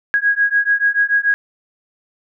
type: beating tone pair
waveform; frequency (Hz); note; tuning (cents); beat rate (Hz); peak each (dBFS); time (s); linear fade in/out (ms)
sine; 1645 / 1651.9; G#6 / G#6; -17 / -10; 6.9; -16; 0.14-1.34; 0
effects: none